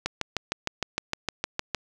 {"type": "click train", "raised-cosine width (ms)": 0.2, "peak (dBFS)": -9, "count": 12, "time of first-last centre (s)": [0.06, 1.747], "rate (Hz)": 6.52, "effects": []}